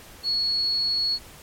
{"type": "tone", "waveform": "sine", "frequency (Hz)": 4360, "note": "C#8", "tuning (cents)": -29, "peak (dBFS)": -21, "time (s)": [0.23, 1.19], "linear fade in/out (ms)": 50, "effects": ["pink hiss -46 dBFS RMS until 1.42 s", "MP3 64 kbps"]}